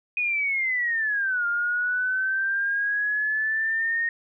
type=linear two-way sweep; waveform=sine; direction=down then up; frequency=2489 to 1400 to 1857 Hz; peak=-22 dBFS; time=0.17-4.09 s; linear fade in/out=2 ms; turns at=1.46 s; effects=none